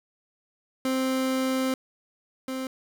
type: tone pair in turn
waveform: 30% pulse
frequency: 261.6 / 261.6 Hz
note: C4 / C4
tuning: 0 / 0 cents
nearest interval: unison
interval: 0 cents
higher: neither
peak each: -21 / -27 dBFS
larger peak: first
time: 0.85-1.74 / 2.48-2.67 s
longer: first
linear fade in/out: 2 ms
effects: 10-bit